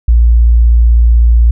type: tone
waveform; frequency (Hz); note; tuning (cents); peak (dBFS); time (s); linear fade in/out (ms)
sine; 58; A#1; -8; -3; 0.08-1.51; 5
effects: none